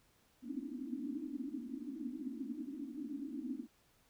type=band-pass noise; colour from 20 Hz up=white; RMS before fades=-43 dBFS; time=0.42-3.68 s; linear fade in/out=50 ms; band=230 to 310 Hz; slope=96 dB/octave; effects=pink hiss -71 dBFS RMS until 4.09 s